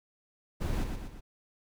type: noise with echo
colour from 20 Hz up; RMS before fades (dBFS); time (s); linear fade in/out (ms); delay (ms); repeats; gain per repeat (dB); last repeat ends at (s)
brown; -31; 0.6-0.85; 20; 120; 3; -5; 1.21
effects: none